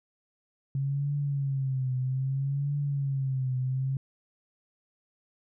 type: tone with vibrato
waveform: sine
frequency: 135.8 Hz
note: C#3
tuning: 35 cents flat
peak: -26 dBFS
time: 0.75-3.97 s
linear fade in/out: 2 ms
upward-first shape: triangle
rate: 0.62 Hz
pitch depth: 110 cents each way
effects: none